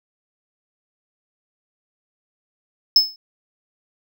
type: tone with exponential decay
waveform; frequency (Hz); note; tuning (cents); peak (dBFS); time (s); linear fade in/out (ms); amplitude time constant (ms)
triangle; 5220; E8; -18; -5; 2.96-3.16; 2; 43
effects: none